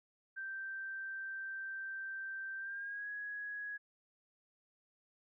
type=tone with pitch glide; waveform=sine; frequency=1565 to 1667.7 Hz; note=G6 to G#6; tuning=-3 to +7 cents; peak=-40 dBFS; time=0.36-3.78 s; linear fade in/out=20 ms; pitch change=+110 cents; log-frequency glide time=2.58-3.09 s; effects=none